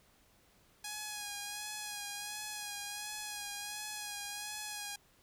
5% pulse tone with vibrato, 830.6 Hz, G#5, in tune, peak -28 dBFS, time 0.84-4.96 s, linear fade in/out 5 ms, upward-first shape sine, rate 1.4 Hz, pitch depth 31 cents each way, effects pink hiss -67 dBFS RMS until 5.22 s

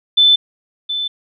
sine tone with echo, 3520 Hz, A7, in tune, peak -7 dBFS, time 0.17-0.36 s, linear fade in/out 10 ms, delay 720 ms, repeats 1, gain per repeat -11 dB, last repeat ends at 1.08 s, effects none

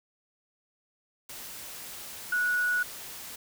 sine tone in noise, 1466 Hz, F#6, 16 cents flat, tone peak -24 dBFS, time 2.32-2.83 s, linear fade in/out 5 ms, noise white, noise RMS -42 dBFS, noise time 1.29-3.36 s, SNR +15 dB, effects none

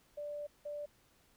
sine tone bursts at uneven times, 587.3 Hz, D5, in tune, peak -39 dBFS, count 2, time 0.17-0.47 / 0.65-0.86 s, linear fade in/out 10 ms, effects pink hiss -69 dBFS RMS until 1.36 s

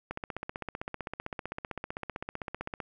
click train, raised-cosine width 0.5 ms, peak -20 dBFS, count 43, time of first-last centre 0.11-2.802 s, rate 15.6 Hz, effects none

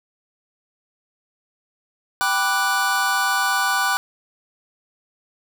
square chord, G major seventh, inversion none, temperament equal, 784 / 987.8 / 1174.7 / 1480 Hz, G5 / B5 / D6 / F#6, 0 / 0 / 0 / 0 cents, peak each -26 / -27 / -25 / -22 dBFS, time 2.21-3.97 s, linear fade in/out 0 ms, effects none

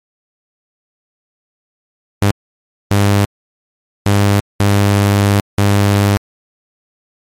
sawtooth tone bursts at uneven times, 100.9 Hz, G#2, 49 cents flat, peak -5 dBFS, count 5, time 2.22-2.31 / 2.91-3.25 / 4.06-4.4 / 4.6-5.4 / 5.58-6.17 s, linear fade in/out 0 ms, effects MP3 64 kbps

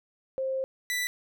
sine / sawtooth tone pair in turn, 529 / 1977.7 Hz, C5 / B6, +19 / +2 cents, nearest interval octave + major seventh, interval 2283 cents, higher second, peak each -27 / -24 dBFS, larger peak second, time 0.38-0.64 / 0.9-1.07 s, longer first, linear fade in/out 0 ms, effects none

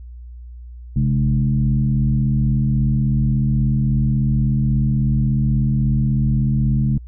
sine tone with frequency modulation, 133.8 Hz, C3, 39 cents sharp, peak -14 dBFS, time 0.96-6.98 s, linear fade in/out 5 ms, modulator 76.4 Hz, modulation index 1, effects added 60 Hz sine -33 dBFS peak until 7.07 s

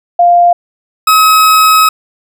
sine / 40% pulse tone pair in turn, 698.5 / 1277.4 Hz, F5 / D#6, 0 / +45 cents, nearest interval minor seventh, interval 1045 cents, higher second, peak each -3 dBFS, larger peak neither, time 0.19-0.53 / 1.07-1.89 s, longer second, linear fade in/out 5 ms, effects none

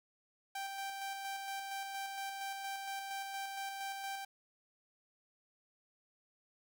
sawtooth tone with tremolo, 784 Hz, G5, in tune, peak -35 dBFS, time 0.55-4.25 s, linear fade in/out 5 ms, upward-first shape square, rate 4.3 Hz, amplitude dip 30%, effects 11-bit

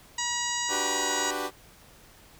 harmonic tone, 960 Hz, B5, 49 cents flat, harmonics 1 / 2 / 3 / 4 / 5 / 6 / 7 / 8, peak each -34 / -34 / -37 / -37 / -39 / -39 / -33 / -37 dBFS, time 0.18-1.31 s, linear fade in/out 5 ms
15% pulse chord, G major seventh, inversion second, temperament equal, 293.7 / 370 / 392 / 493.9 Hz, D4 / F#4 / G4 / B4, 0 / 0 / 0 / 0 cents, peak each -29 dBFS, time 0.68-1.51 s, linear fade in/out 50 ms
effects pink hiss -54 dBFS RMS until 2.39 s

